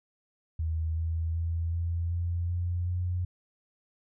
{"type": "tone with pitch steps", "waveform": "sine", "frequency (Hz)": [80.3, 81.75, 83.23, 84.73, 86.26, 87.82, 89.41], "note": ["E2", "E2", "E2", "E2", "F2", "F2", "F2"], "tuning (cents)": [-45, -14, 17, 48, -21, 10, 41], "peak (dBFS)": -27, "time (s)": [0.59, 3.25], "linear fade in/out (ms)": 5, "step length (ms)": 380, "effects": []}